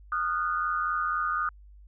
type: tone cluster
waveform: sine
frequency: 1226 / 1401 / 1485 Hz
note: D#6 / F6 / F#6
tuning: -26 / +5 / +6 cents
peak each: -27 / -33 / -33 dBFS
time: 0.12-1.49 s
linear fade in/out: 2 ms
effects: added 50 Hz sine -48 dBFS peak until 1.87 s